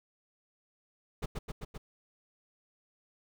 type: noise with echo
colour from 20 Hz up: brown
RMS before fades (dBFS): -33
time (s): 1.22-1.26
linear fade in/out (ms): 10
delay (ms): 130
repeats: 4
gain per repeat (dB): -2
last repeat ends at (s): 1.78
effects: none